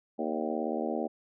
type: harmonic tone with a mistuned harmonic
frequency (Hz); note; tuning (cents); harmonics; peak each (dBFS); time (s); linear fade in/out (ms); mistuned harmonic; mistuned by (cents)
77.78; D#2; 0; 3 / 4 / 5 / 6 / 7 / 8 / 9 / 10; -35 / -36 / -37 / -38 / -38 / -39 / -40 / -40; 0.18-1.08; 20; 8; -36
effects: none

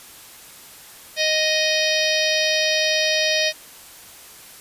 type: harmonic tone with a mistuned harmonic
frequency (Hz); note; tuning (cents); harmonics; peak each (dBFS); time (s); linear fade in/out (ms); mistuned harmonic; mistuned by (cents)
622.3; D#5; 0; 1 / 3 / 4 / 5 / 6 / 7 / 8 / 9; -23 / -25 / -25 / -27 / -26 / -28 / -27 / -28; 1.16-3.53; 50; 9; +16
effects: white hiss -43 dBFS RMS until 4.6 s + resampled to 32000 Hz

